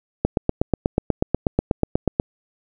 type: click train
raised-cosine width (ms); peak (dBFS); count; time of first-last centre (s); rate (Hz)
2; -3; 17; 0.25-2.199; 8.21
effects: none